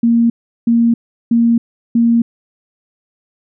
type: tone bursts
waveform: sine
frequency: 233 Hz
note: A#3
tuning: 1 cent flat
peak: -8 dBFS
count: 4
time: 0.03-2.22 s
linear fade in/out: 5 ms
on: 270 ms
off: 370 ms
effects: none